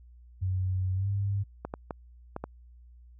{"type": "tone with pitch glide", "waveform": "sine", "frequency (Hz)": [93.1, 99.78], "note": ["F#2", "G2"], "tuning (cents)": [11, 31], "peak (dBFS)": -26, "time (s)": [0.41, 1.44], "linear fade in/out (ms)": 20, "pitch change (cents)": 120, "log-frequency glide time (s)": [0.94, 1.08]}
{"type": "clicks", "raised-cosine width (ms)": 1, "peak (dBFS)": -20, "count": 5, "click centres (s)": [1.65, 1.739, 1.908, 2.364, 2.44]}
{"effects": ["added 60 Hz sine -50 dBFS peak until 3.19 s"]}